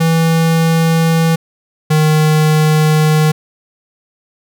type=tone pair in turn; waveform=square; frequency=163.8 / 154.61 Hz; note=E3 / D#3; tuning=-11 / -11 cents; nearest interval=minor second; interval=100 cents; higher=first; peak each=-10 / -9 dBFS; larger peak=second; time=0-1.36 / 1.9-3.32 s; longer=second; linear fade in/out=10 ms; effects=none